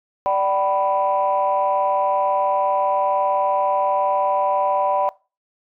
sine chord, G major, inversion second, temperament equal with one note detuned, 587.3 / 766.5 / 987.8 Hz, D5 / G5 / B5, 0 / -39 / 0 cents, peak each -20 dBFS, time 0.26-5.09 s, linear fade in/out 0 ms, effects noise-tail reverb RT60 0.3 s tail -21 dB re dry + tanh soft clip ceiling -9 dBFS

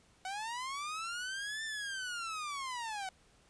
sawtooth linear two-way sweep, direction up then down, 740 to 1791 to 740 Hz, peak -34 dBFS, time 0.25-3.09 s, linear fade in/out 2 ms, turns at 1.64 s, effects pink hiss -66 dBFS RMS until 3.49 s + resampled to 22050 Hz

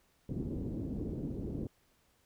white low-pass noise, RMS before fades -38 dBFS, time 0.29-1.67 s, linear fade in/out 2 ms, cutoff 330 Hz, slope 24 dB/octave, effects pink hiss -71 dBFS RMS until 2.25 s

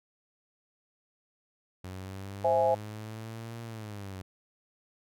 sawtooth linear two-way sweep, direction up then down, 92 to 116.6 to 92 Hz, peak -35 dBFS, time 1.84-4.22 s, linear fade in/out 5 ms, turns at 3.62 s
sine chord, C augmented, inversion none, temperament equal, 523.3 / 659.3 / 830.6 Hz, C5 / E5 / G#5, 0 / 0 / 0 cents, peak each -26 / -27 / -27 dBFS, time 2.44-2.75 s, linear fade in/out 10 ms
effects none

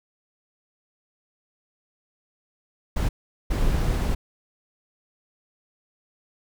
brown noise bursts at uneven times, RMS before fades -22 dBFS, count 2, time 2.96-3.09 / 3.5-4.15 s, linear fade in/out 10 ms, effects none

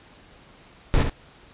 brown noise with echo, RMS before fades -17 dBFS, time 0.94-1.03 s, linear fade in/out 0 ms, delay 66 ms, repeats 1, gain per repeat -6 dB, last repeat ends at 1.096 s, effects pink hiss -51 dBFS RMS until 1.53 s + resampled to 8000 Hz

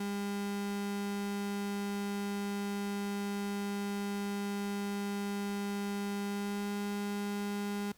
35% pulse tone with pitch glide, 201.6 to 203.4 Hz, G3 to G#3, +49 to -36 cents, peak -32 dBFS, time 0-7.92 s, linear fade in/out 5 ms, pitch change +15 cents, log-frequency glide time 6.25-6.73 s, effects pink hiss -64 dBFS RMS until 7.97 s

